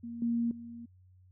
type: tone with level steps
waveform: sine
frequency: 234.2 Hz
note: A#3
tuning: 8 cents sharp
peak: -38 / -27 / -42 dBFS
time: 0.03-0.86 s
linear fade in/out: 10 ms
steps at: 0.22 / 0.51 s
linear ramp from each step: 2 ms
effects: added 92 Hz sine -57 dBFS peak until 1.31 s